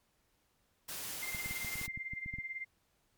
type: noise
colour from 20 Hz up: white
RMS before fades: -42 dBFS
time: 0.88-1.87 s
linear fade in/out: 10 ms
type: tone with tremolo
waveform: sine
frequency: 2095 Hz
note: C7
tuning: 2 cents sharp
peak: -36 dBFS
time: 1.22-2.65 s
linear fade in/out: 10 ms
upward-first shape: sine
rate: 18 Hz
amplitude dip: 75%
type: clicks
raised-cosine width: 5 ms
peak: -33 dBFS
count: 12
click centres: 1.348 / 1.46 / 1.51 / 1.647 / 1.756 / 1.814 / 1.88 / 1.975 / 2.135 / 2.261 / 2.339 / 2.386 s
effects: pink hiss -75 dBFS RMS until 3.17 s + MP3 96 kbps